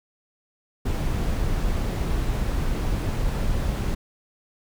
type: noise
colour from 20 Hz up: brown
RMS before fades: -24 dBFS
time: 0.85-3.95 s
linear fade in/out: 10 ms
effects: none